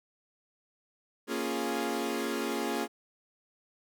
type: chord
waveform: sawtooth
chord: Bb minor seventh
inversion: none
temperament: equal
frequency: 233.1 / 277.2 / 349.2 / 415.3 Hz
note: Bb3 / Db4 / F4 / Ab4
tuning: 0 / 0 / 0 / 0 cents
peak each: -32 dBFS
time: 1.27-2.88 s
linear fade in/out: 50 ms
effects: none